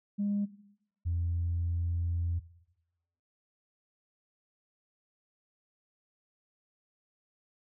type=tone pair in turn; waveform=sine; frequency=203.5 / 85.56 Hz; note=G#3 / F2; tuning=-35 / -35 cents; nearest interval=octave + minor third; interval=1500 cents; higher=first; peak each=-27 dBFS; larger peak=neither; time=0.18-0.46 / 1.05-2.4 s; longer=second; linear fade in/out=20 ms; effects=noise-tail reverb RT60 0.9 s tail -18 dB re dry + tanh soft clip ceiling -24 dBFS